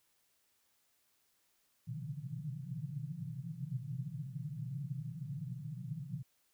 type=band-pass noise; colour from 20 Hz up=pink; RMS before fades=-42 dBFS; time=1.87-6.23 s; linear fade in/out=10 ms; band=120 to 170 Hz; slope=96 dB/octave; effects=white hiss -75 dBFS RMS until 6.53 s